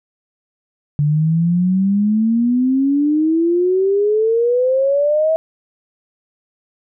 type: exponential sweep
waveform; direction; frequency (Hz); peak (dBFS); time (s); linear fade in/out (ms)
sine; up; 144.7 to 649; -12; 0.99-5.36; 0
effects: none